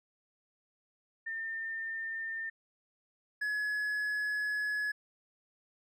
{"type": "tone pair in turn", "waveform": ["sine", "triangle"], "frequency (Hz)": [1806, 1694.2], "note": ["A6", "G#6"], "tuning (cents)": [45, 34], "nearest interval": "minor second", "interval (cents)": 111, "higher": "first", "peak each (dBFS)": [-35, -29], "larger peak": "second", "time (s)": [[1.26, 2.5], [3.41, 4.92]], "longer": "second", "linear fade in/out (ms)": 10, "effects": []}